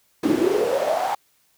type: noise with high-pass filter sweep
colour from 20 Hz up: brown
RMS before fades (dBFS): -21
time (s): 0.23-1.15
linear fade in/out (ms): 5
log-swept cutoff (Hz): 280 to 860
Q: 9
effects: white hiss -63 dBFS RMS until 1.57 s